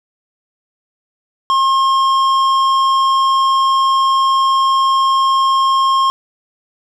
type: tone with tanh clipping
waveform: sine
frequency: 1071 Hz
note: C6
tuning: 40 cents sharp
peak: -12 dBFS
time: 1.5-6.1 s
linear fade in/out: 0 ms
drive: 11 dB
effects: none